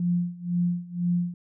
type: tone with tremolo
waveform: sine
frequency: 175.3 Hz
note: F3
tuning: 7 cents sharp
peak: -20 dBFS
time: 0-1.34 s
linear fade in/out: 2 ms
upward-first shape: sine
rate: 2 Hz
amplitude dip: 90%
effects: none